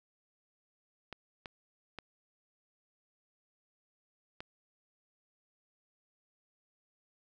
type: clicks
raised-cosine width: 0.3 ms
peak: -26 dBFS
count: 4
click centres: 1.127 / 1.458 / 1.987 / 4.405 s
effects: none